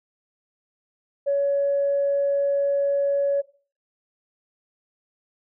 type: tone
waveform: sine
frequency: 562 Hz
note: C#5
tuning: 24 cents sharp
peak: -18 dBFS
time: 1.26-3.42 s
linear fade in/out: 20 ms
effects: noise-tail reverb RT60 0.4 s tail -18 dB re dry + tanh soft clip ceiling -14 dBFS